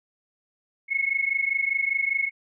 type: tone pair together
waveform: sine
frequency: 2175 / 2200 Hz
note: C#7 / C#7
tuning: -33 / -14 cents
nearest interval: unison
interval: 19 cents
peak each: -25 dBFS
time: 0.88-2.31 s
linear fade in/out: 50 ms
effects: none